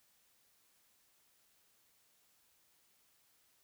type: silence
effects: white hiss -72 dBFS RMS until 3.63 s